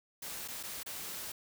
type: noise with dropouts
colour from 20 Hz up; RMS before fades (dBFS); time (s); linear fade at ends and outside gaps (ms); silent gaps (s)
white; -42; 0.22-1.32; 5; 0.478-0.483 / 0.63-0.634 / 0.832-0.861
effects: none